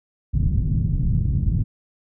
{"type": "low-pass noise", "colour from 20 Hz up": "white", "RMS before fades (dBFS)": -20, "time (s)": [0.33, 1.64], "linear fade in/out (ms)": 20, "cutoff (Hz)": 150, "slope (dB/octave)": 24, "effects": []}